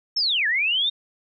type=linear two-way sweep; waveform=sine; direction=down then up; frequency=5500 to 1661.2 to 3725 Hz; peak=-19 dBFS; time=0.16-0.9 s; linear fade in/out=10 ms; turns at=0.47 s; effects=none